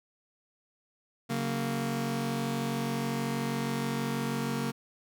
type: chord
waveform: sawtooth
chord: F# major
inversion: second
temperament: just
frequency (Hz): 138.75 / 185 / 231.2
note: C#3 / F#3 / A#3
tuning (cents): +2 / 0 / -14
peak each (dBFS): -30 / -34 / -28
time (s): 1.29-4.72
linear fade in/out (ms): 20
effects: none